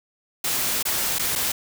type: noise with dropouts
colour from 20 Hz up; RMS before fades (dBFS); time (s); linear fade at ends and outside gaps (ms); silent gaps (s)
white; -24; 0.44-1.52; 5; 0.828-0.852 / 1.186-1.193 / 1.354-1.358
effects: none